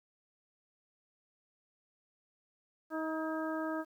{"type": "harmonic tone with a mistuned harmonic", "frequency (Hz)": 316.6, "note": "D#4", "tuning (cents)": 30, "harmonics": [1, 2, 3, 4, 5], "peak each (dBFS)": [-36, -39, -44, -43, -44], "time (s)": [2.9, 3.85], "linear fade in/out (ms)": 50, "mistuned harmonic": 5, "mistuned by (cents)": 25, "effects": ["11-bit"]}